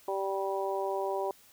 harmonic tone, 194.6 Hz, G3, 12 cents flat, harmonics 2 / 3 / 4 / 5, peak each -33 / -35 / -36 / -37 dBFS, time 0.08-1.31 s, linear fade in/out 2 ms, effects white hiss -59 dBFS RMS until 1.52 s

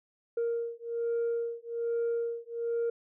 sine beating tone pair, 466.2 / 467.4 Hz, A#4 / A#4, 0 / +5 cents, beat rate 1.2 Hz, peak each -31 dBFS, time 0.37-2.9 s, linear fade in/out 5 ms, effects tanh soft clip ceiling -25 dBFS

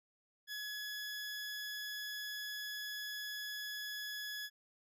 20% pulse tone, 1691 Hz, G#6, 31 cents sharp, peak -36 dBFS, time 0.47-4.5 s, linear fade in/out 50 ms, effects none

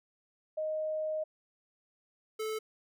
sine / square tone pair in turn, 622.3 / 435.5 Hz, D#5 / A4, 0 / -18 cents, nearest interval tritone, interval 618 cents, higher first, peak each -31 / -34 dBFS, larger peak first, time 0.57-1.24 / 2.39-2.59 s, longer first, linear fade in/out 10 ms, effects none

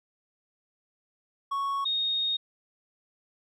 triangle / sine tone pair in turn, 1108.7 / 3717 Hz, C#6 / A#7, 0 / -6 cents, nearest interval octave + major sixth, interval 2094 cents, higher second, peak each -25 dBFS, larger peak neither, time 1.51-1.85 / 1.85-2.37 s, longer second, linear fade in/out 10 ms, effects none

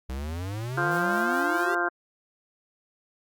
square exponential sweep, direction up, 62.4 to 404.9 Hz, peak -31 dBFS, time 0.09-1.75 s, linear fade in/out 5 ms
harmonic tone, 174.61 Hz, F3, in tune, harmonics 2 / 3 / 4 / 5 / 6 / 7 / 8 / 9, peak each -30 / -39 / -30 / -39 / -32 / -37 / -29 / -29 dBFS, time 0.77-1.89 s, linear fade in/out 10 ms
white noise with tremolo, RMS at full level -45 dBFS, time 0.91-1.65 s, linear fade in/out 5 ms, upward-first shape triangle, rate 4.7 Hz, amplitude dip 70%
effects Opus 48 kbps

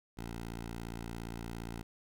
10% pulse tone, 57.3 Hz, A#1, 29 cents flat, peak -32 dBFS, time 0.17-1.83 s, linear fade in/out 10 ms, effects none

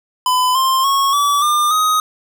square tone with pitch steps, 1007 / 1052.2 / 1099.4 / 1148.7 / 1200.3 / 1254.2 Hz, B5 / C6 / C#6 / D6 / D6 / D#6, +33 / +9 / -15 / -39 / +37 / +13 cents, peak -13 dBFS, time 0.26-2 s, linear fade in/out 2 ms, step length 290 ms, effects none

